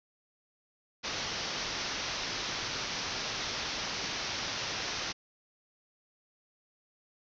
white low-pass noise, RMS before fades -36 dBFS, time 1.03-5.13 s, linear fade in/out 20 ms, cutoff 6100 Hz, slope 96 dB/octave, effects none

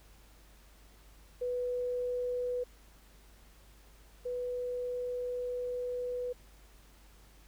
sine tone pair in turn, 493.9 / 493.9 Hz, B4 / B4, 0 / 0 cents, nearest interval unison, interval 0 cents, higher neither, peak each -31 / -33 dBFS, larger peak first, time 1.41-2.64 / 4.25-6.33 s, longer second, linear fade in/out 10 ms, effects added 50 Hz sine -57 dBFS peak until 7.47 s + pink hiss -62 dBFS RMS until 7.47 s

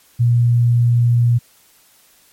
sine tone, 119.5 Hz, A#2, 43 cents sharp, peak -10 dBFS, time 0.19-1.39 s, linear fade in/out 20 ms, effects white hiss -52 dBFS RMS until 2.32 s + MP3 64 kbps

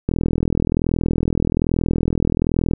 click train, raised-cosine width 3 ms, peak -5 dBFS, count 110, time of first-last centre 0.09-2.736 s, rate 41.2 Hz, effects none

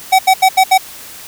square tone bursts at uneven times, 758 Hz, F#5, 42 cents sharp, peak -6 dBFS, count 5, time 0.12-0.19 / 0.27-0.34 / 0.42-0.49 / 0.57-0.64 / 0.71-0.78 s, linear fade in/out 10 ms, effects white hiss -33 dBFS RMS until 1.27 s

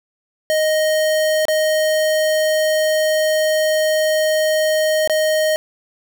square tone with dropouts, 622.3 Hz, D#5, in tune, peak -15 dBFS, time 0.5-5.56 s, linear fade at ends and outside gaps 0 ms, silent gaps 1.453-1.483 / 5.075-5.097 s, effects none

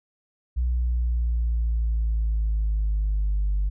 sine exponential sweep, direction down, 61.6 to 49 Hz, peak -19 dBFS, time 0.56-3.7 s, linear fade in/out 20 ms, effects tanh soft clip ceiling -18 dBFS

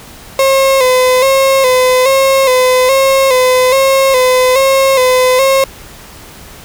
35% pulse tone with vibrato, 523 Hz, C5, 1 cent flat, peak -5 dBFS, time 0.39-5.64 s, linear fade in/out 2 ms, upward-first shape square, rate 1.2 Hz, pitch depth 50 cents each way, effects pink hiss -34 dBFS RMS until 6.64 s

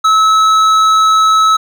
sine tone with hard clipping, 1297 Hz, E6, 28 cents flat, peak -8 dBFS, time 0.04-1.57 s, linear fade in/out 10 ms, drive 9 dB, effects none

